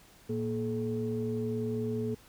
sine tone cluster, 115.1 / 233.9 / 429.5 Hz, A#2 / A#3 / A4, -22 / +6 / -42 cents, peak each -35 / -33 / -33 dBFS, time 0.29-2.15 s, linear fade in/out 10 ms, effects tanh soft clip ceiling -22 dBFS + pink hiss -58 dBFS RMS until 2.28 s

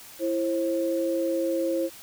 sine tone pair together, 333 / 534 Hz, E4 / C5, +18 / +35 cents, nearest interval minor sixth, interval 817 cents, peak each -26 dBFS, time 0.19-1.9 s, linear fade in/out 50 ms, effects white hiss -46 dBFS RMS until 2.02 s

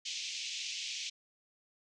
pink band-pass noise, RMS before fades -40 dBFS, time 0.05-1.1 s, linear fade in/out 10 ms, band 2400 to 6800 Hz, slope 48 dB/octave, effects none

